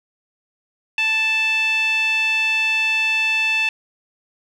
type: tone with band-pass filter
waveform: sawtooth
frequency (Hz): 880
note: A5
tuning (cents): 0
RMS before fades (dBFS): -19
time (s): 0.98-3.69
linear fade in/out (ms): 2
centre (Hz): 2800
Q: 7.8
effects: none